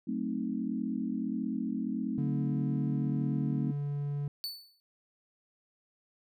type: chord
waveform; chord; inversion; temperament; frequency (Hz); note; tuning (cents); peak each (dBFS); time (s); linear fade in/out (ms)
sine; F# diminished seventh; none; equal; 185 / 220 / 261.6 / 311.1; F#3 / A3 / C4 / Eb4; 0 / 0 / 0 / 0; -39 / -34 / -35 / -39; 0.07-3.72; 10
type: tone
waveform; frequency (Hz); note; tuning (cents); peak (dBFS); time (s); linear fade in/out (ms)
triangle; 143.7; D3; -37; -29; 2.18-4.28; 2
type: tone with exponential decay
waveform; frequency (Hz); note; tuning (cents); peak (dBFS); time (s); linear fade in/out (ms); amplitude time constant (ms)
45% pulse; 4484; C#8; +19; -31; 4.44-4.8; 0; 78
effects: none